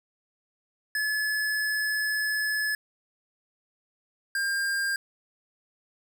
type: tone pair in turn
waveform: square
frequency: 1715 / 1602.5 Hz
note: A6 / G6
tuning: -45 / +38 cents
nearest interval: minor second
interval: 117 cents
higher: first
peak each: -26 dBFS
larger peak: neither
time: 0.95-2.75 / 4.35-4.96 s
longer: first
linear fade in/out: 2 ms
effects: none